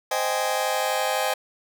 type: chord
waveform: sawtooth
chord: Ab major seventh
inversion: first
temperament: just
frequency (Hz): 519.1 / 623 / 778.7 / 830.6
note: C5 / Eb5 / G5 / Ab5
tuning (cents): -14 / +2 / -12 / 0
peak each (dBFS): -24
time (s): 0.11-1.34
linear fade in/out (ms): 5
effects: none